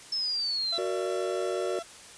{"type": "exponential sweep", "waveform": "sine", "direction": "down", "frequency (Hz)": [5300, 3951], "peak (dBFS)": -27, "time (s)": [0.12, 0.78], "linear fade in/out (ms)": 5}
{"type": "tone", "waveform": "30% pulse", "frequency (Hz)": 673, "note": "E5", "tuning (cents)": 36, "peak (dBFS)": -33, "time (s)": [0.72, 1.83], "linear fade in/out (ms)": 10}
{"type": "chord", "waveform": "triangle", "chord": "Gb augmented", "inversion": "none", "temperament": "equal", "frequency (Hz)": [370, 466.2, 587.3], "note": ["Gb4", "Bb4", "D5"], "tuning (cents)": [0, 0, 0], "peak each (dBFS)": [-29, -32, -32], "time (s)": [0.78, 1.79], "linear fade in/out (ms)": 2}
{"effects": ["white hiss -48 dBFS RMS until 2.17 s", "resampled to 22050 Hz"]}